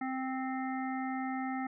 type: harmonic tone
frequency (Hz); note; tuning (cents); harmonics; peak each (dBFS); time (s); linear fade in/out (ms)
261.6; C4; 0; 1 / 3 / 5 / 7 / 8; -35 / -38 / -44 / -46 / -47; 0.01-1.67; 5
effects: none